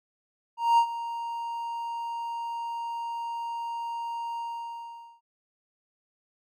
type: tone with ADSR envelope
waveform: triangle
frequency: 932.3 Hz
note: A#5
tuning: in tune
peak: -14 dBFS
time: 0.57-5.21 s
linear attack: 210 ms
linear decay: 77 ms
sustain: -15 dB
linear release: 830 ms
effects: none